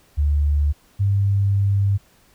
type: tone pair in turn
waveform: sine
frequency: 73 / 99.47 Hz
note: D2 / G2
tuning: -10 / +26 cents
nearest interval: perfect fourth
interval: 536 cents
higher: second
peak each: -15 dBFS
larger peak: neither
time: 0.17-0.73 / 0.99-1.98 s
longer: second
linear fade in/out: 20 ms
effects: pink hiss -56 dBFS RMS until 2.34 s